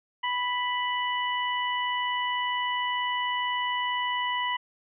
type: harmonic tone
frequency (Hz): 987.8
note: B5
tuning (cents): 0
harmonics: 1 / 2 / 3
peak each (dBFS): -28 / -31 / -33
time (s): 0.23-4.57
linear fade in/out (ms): 10
effects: none